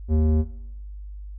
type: tone with low-pass filter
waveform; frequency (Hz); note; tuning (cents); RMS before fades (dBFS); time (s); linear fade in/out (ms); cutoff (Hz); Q
square; 77.78; D#2; 0; -19; 0.08-0.45; 50; 360; 1.1
effects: noise-tail reverb RT60 0.9 s tail -18 dB re dry + added 50 Hz sine -34 dBFS peak until 1.38 s